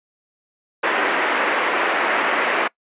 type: band-pass noise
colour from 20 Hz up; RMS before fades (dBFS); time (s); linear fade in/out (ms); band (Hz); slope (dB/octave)
white; -20; 0.83-2.68; 10; 290 to 2200; 24
effects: noise-tail reverb RT60 0.1 s tail -24 dB re dry + resampled to 8000 Hz